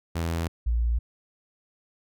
sawtooth / sine tone pair in turn, 83.2 / 58.18 Hz, E2 / A#1, +17 / -3 cents, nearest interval tritone, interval 620 cents, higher first, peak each -22 / -21 dBFS, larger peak second, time 0.15-0.48 / 0.66-0.99 s, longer neither, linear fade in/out 10 ms, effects none

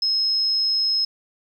sine tone, 5160 Hz, E8, 38 cents flat, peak -18 dBFS, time 0.02-1.05 s, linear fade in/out 5 ms, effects 9-bit

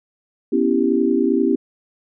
sine chord, C# half-diminished seventh, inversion third, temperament equal, 246.9 / 277.2 / 329.6 / 392 Hz, B3 / C#4 / E4 / G4, 0 / 0 / 0 / 0 cents, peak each -20 dBFS, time 0.52-1.56 s, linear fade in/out 10 ms, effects none

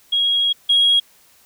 sine tone pair in turn, 3296 / 3296 Hz, G#7 / G#7, -14 / -14 cents, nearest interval unison, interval 0 cents, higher neither, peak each -14 / -10 dBFS, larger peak second, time 0.12-0.53 / 0.69-1 s, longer first, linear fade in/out 10 ms, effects tanh soft clip ceiling -8 dBFS + white hiss -53 dBFS RMS until 1.45 s

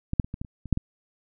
clicks, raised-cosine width 5 ms, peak -14 / -6 / -25 / -20 / -19 / -29 / -25 / -7 / -15 dBFS, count 9, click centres 0.134 / 0.198 / 0.245 / 0.341 / 0.415 / 0.448 / 0.657 / 0.727 / 0.774 s, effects none

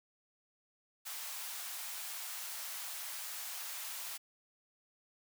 white high-pass noise, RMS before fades -43 dBFS, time 1.05-4.18 s, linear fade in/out 20 ms, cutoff 690 Hz, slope 24 dB/octave, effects none

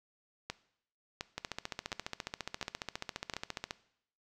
two click trains, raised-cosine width 0.2 ms, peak -19 / -19 dBFS, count 35 / 5, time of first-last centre 1.38-3.709 / 0.5-3.337 s, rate 14.6 / 1.41 Hz, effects noise-tail reverb RT60 0.7 s tail -18 dB re dry

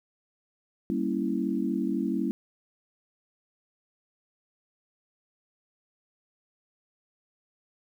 sine chord, G diminished seventh, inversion none, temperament equal, 196 / 233.1 / 277.2 / 329.6 Hz, G3 / Bb3 / Db4 / Fb4, 0 / 0 / 0 / 0 cents, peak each -31 dBFS, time 0.9-2.31 s, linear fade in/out 0 ms, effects 10-bit

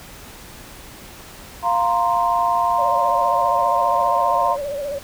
sine chord, F suspended fourth, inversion none, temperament equal, 698.5 / 932.3 / 1046.5 Hz, F5 / Bb5 / C6, 0 / 0 / 0 cents, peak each -20 dBFS, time 1.62-4.57 s, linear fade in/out 50 ms
sine tone with vibrato, 569 Hz, C#5, 45 cents sharp, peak -23 dBFS, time 2.78-4.99 s, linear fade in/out 10 ms, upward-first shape sine, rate 15 Hz, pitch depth 68 cents each way
effects pink hiss -40 dBFS RMS until 5.03 s

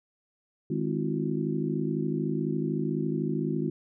harmonic tone with a mistuned harmonic, 52 Hz, G#1, 3 cents sharp, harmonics 3 / 4 / 5 / 6 / 7, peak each -31 / -32 / -33 / -34 / -34 dBFS, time 0.7-3.7 s, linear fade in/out 5 ms, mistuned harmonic 6, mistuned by +98 cents, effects none

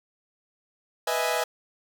sawtooth chord, E major seventh, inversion second, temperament equal, 493.9 / 622.3 / 659.3 / 830.6 Hz, B4 / D#5 / E5 / G#5, 0 / 0 / 0 / 0 cents, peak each -26 dBFS, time 1.07-1.44 s, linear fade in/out 5 ms, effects none

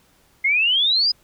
sine exponential sweep, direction up, 2093 to 5060 Hz, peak -15 dBFS, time 0.44-1.12 s, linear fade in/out 10 ms, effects pink hiss -58 dBFS RMS until 1.23 s

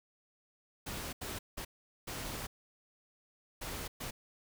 pink noise bursts at uneven times, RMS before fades -41 dBFS, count 6, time 0.86-1.13 / 1.21-1.39 / 1.57-1.65 / 2.07-2.47 / 3.61-3.88 / 4-4.11 s, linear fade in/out 10 ms, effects none

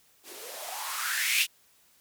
violet noise with band-pass filter sweep, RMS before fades -31 dBFS, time 0.23-1.47 s, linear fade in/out 50 ms, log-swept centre 310 to 2900 Hz, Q 4.9, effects white hiss -63 dBFS RMS until 2 s

